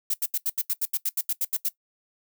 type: noise bursts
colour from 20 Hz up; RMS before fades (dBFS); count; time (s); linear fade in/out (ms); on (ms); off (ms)
violet; -25; 14; 0.1-1.687; 5; 40; 79
effects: noise-tail reverb RT60 0.1 s tail -18 dB re dry